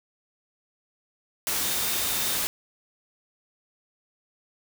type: tone in noise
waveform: sine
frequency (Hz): 3648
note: A#7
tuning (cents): -38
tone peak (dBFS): -37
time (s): 1.63-2.37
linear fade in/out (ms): 0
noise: white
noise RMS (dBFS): -27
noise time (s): 1.47-2.47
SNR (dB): -13
effects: none